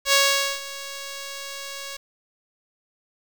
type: tone with ADSR envelope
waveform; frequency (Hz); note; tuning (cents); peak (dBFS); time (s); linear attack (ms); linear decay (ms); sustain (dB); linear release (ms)
5% pulse; 554.4; C#5; 0; -3; 0.05-1.97; 79; 470; -18; 8
effects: 7-bit